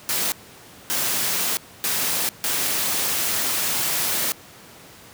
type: noise bursts at uneven times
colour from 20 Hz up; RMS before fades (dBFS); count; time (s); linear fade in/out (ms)
white; -23; 4; 0.09-0.32 / 0.9-1.57 / 1.84-2.29 / 2.44-4.32; 0
effects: pink hiss -45 dBFS RMS until 5.13 s + high-pass 100 Hz 12 dB/octave